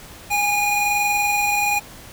square tone pair together, 823 / 2448 Hz, G#5 / D#7, -16 / -29 cents, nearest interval octave + perfect fifth, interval 1887 cents, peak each -21 dBFS, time 0.3-1.8 s, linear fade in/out 20 ms, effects pink hiss -41 dBFS RMS until 2.12 s

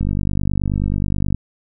click train, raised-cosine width 5 ms, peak -8 dBFS, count 67, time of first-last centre 0.01-1.346 s, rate 49.4 Hz, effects none

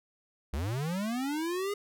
square linear sweep, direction up, 61.74 to 415.3 Hz, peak -31 dBFS, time 0.53-1.74 s, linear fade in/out 5 ms, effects none

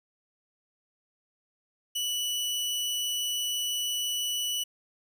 sawtooth tone, 2958 Hz, F#7, 1 cent flat, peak -25 dBFS, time 1.95-4.64 s, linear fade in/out 10 ms, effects none

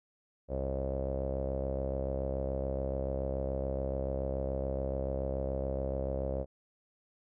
sawtooth tone with low-pass filter, 67 Hz, C2, 42 cents sharp, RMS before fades -34 dBFS, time 0.48-6.46 s, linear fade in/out 50 ms, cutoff 560 Hz, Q 8.1, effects none

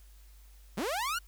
sawtooth linear sweep, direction up, 155.56 to 1480 Hz, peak -27 dBFS, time 0.77-1.19 s, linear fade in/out 10 ms, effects added 50 Hz sine -52 dBFS peak until 1.27 s + white hiss -64 dBFS RMS until 1.27 s

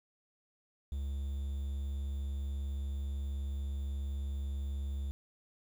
triangle tone with quantisation, 69.3 Hz, C#2, in tune, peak -32 dBFS, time 0.92-5.11 s, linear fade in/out 0 ms, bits 10, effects none

